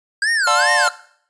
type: tone with vibrato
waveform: square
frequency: 1569 Hz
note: G6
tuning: 1 cent sharp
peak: -16 dBFS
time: 0.22-0.89 s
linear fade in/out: 2 ms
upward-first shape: sine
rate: 2.5 Hz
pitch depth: 290 cents each way
type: chord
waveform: square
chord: D minor seventh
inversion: none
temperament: equal with one note detuned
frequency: 587.3 / 714.8 / 880 / 1046.5 Hz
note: D5 / F5 / A5 / C6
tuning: 0 / +40 / 0 / 0 cents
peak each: -23 dBFS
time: 0.47-0.88 s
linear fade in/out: 2 ms
type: noise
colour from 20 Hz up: blue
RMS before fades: -28 dBFS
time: 0.77-0.88 s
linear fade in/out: 5 ms
effects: noise-tail reverb RT60 0.6 s tail -18 dB re dry + resampled to 22050 Hz